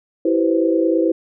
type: chord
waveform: sine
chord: C major seventh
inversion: first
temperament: equal with one note detuned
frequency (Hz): 329.6 / 386.4 / 493.9 / 523.3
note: E4 / G4 / B4 / C5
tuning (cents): 0 / -25 / 0 / 0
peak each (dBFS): -16 / -22 / -22 / -21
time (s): 0.25-1.12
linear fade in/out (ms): 5
effects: none